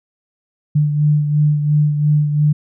sine beating tone pair, 148.8 / 151.7 Hz, D3 / D#3, +23 / -44 cents, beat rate 2.9 Hz, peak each -12 / -21 dBFS, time 0.75-2.53 s, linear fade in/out 10 ms, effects none

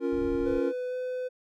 triangle chord, Bb minor, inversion first, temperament equal, 277.2 / 349.2 / 466.2 Hz, Db4 / F4 / Bb4, 0 / 0 / 0 cents, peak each -28 dBFS, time 0-0.73 s, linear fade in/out 50 ms
pink low-pass noise, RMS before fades -40 dBFS, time 0.12-0.6 s, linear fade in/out 10 ms, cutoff 130 Hz, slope 48 dB/octave
triangle tone with pitch glide, 500 to 505.2 Hz, B4 to B4, +21 to +39 cents, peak -28 dBFS, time 0.45-1.29 s, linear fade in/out 20 ms, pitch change +18 cents, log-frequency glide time 0.88-0.95 s
effects none

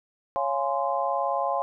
sine chord, Db major seventh, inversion none, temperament just, 554.4 / 693 / 831.5 / 1039.4 Hz, Db5 / F5 / Ab5 / C6, 0 / -14 / +2 / -12 cents, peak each -29 dBFS, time 0.36-1.62 s, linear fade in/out 0 ms, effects none

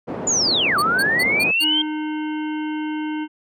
pink band-pass noise, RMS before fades -28 dBFS, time 0.07-1.52 s, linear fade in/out 20 ms, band 210 to 730 Hz, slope 12 dB/octave
sine linear two-way sweep, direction down then up, 7090 to 1135 to 3209 Hz, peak -16 dBFS, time 0.27-1.82 s, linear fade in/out 5 ms, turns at 0.78 s
sawtooth tone bursts, 4435 Hz, C#8, in tune, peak -20 dBFS, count 5, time 0.78-1.645 s, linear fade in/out 10 ms, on 45 ms, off 160 ms
harmonic tone, 306.7 Hz, D#4, 25 cents flat, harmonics 1 / 3 / 5 / 7 / 9 / 10, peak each -23 / -33 / -37 / -40 / -42 / -43 dBFS, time 1.6-3.28 s, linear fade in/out 50 ms
effects none

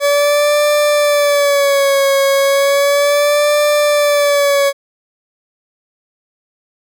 40% pulse tone with vibrato, 570 Hz, C#5, 48 cents sharp, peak -9 dBFS, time 0-4.73 s, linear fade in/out 50 ms, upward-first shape sine, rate 0.34 Hz, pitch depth 63 cents each way, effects none

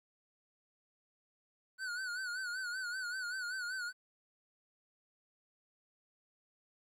square tone with vibrato, 1480 Hz, F#6, in tune, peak -38 dBFS, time 1.78-3.93 s, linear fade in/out 50 ms, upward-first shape sine, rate 5.2 Hz, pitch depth 80 cents each way, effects low-pass 9000 Hz 12 dB/octave + 12-bit

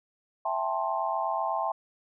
sine chord, A minor seventh, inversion second, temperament just, 660 / 792 / 880 / 1056 Hz, E5 / G5 / A5 / C6, +2 / +18 / 0 / +16 cents, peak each -32 dBFS, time 0.45-1.72 s, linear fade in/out 5 ms, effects none

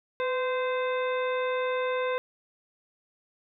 harmonic tone with a mistuned harmonic, 517 Hz, C5, 21 cents flat, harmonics 1 / 2 / 3 / 4 / 5 / 7, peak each -27 / -33 / -37 / -39 / -41 / -44 dBFS, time 0.2-2.18 s, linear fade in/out 0 ms, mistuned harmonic 1, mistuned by -42 cents, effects none

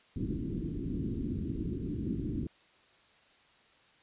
white low-pass noise, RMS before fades -35 dBFS, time 0.16-2.47 s, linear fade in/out 2 ms, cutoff 340 Hz, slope 48 dB/octave, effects white hiss -63 dBFS RMS until 4.02 s + resampled to 8000 Hz

